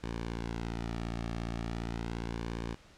sawtooth tone with flanger, 57.3 Hz, A#1, 29 cents flat, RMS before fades -37 dBFS, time 0.03-2.75 s, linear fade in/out 10 ms, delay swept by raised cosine 1.5 to 2.02 ms, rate 0.38 Hz, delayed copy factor -0.65, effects pink hiss -58 dBFS RMS until 2.97 s + low-pass 6000 Hz 12 dB/octave

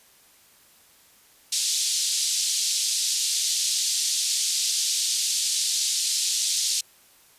pink band-pass noise, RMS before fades -25 dBFS, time 1.52-6.81 s, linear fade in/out 5 ms, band 3900 to 9000 Hz, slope 24 dB/octave, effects white hiss -56 dBFS RMS until 7.38 s + resampled to 32000 Hz

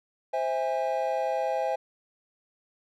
triangle chord, C augmented, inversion none, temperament just, 523.3 / 654.1 / 817.6 Hz, C5 / E5 / G#5, 0 / -14 / -27 cents, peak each -28 dBFS, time 0.33-1.76 s, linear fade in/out 10 ms, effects none

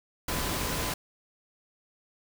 sine tone in noise, 1009 Hz, B5, 37 cents sharp, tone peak -41 dBFS, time 0.28-0.94 s, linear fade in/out 5 ms, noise pink, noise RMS -31 dBFS, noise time 0.28-0.94 s, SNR -13 dB, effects none

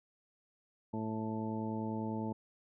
harmonic tone, 110 Hz, A2, in tune, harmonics 1 / 2 / 3 / 4 / 5 / 6 / 8, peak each -42 / -37 / -43 / -46 / -49 / -50 / -44 dBFS, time 0.93-2.33 s, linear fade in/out 10 ms, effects none

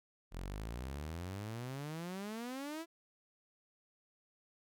sawtooth exponential sweep, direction up, 41.53 to 338.6 Hz, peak -37 dBFS, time 0.31-2.86 s, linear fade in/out 50 ms, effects none

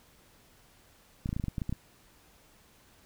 clicks, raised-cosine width 5 ms, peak -20 dBFS, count 11, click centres 1.259 / 1.291 / 1.329 / 1.365 / 1.398 / 1.44 / 1.483 / 1.582 / 1.618 / 1.694 / 1.726 s, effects pink hiss -61 dBFS RMS until 3.05 s

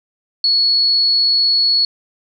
sine tone, 4378 Hz, C#8, 22 cents flat, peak -11 dBFS, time 0.44-1.85 s, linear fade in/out 2 ms, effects none

